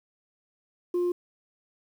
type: tone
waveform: sine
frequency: 353.5 Hz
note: F4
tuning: 21 cents sharp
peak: -21 dBFS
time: 0.94-1.12 s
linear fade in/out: 5 ms
effects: tanh soft clip ceiling -22 dBFS + 9-bit